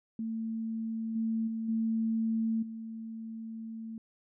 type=tone with level steps; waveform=sine; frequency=224.2 Hz; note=A3; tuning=33 cents sharp; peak=-32 / -28 / -32 / -27 / -38 dBFS; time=0.19-3.98 s; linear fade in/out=2 ms; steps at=1.15 / 1.47 / 1.68 / 2.62 s; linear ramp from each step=10 ms; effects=none